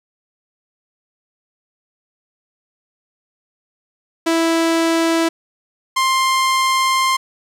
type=tone pair in turn; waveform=sawtooth; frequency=329.6 / 1053.1 Hz; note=E4 / C6; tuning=0 / +11 cents; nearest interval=octave + minor sixth; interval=2011 cents; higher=second; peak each=-10 dBFS; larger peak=neither; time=4.26-5.29 / 5.96-7.17 s; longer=second; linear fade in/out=10 ms; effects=low-pass 10000 Hz 12 dB/octave + 8-bit